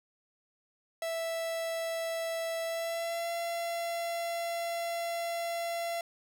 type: tone with pitch glide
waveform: 45% pulse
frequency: 659.3 to 679.8 Hz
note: E5 to F5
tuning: 0 to -47 cents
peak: -32 dBFS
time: 1.02-6.01 s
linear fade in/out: 2 ms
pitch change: +53 cents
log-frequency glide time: 2.64-3.31 s
effects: none